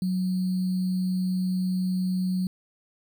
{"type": "tone with sample-and-hold", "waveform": "sine", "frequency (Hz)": 184.4, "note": "F#3", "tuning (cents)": -6, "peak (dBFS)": -23, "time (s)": [0.02, 2.47], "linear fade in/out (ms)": 2, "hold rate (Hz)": 4410, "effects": []}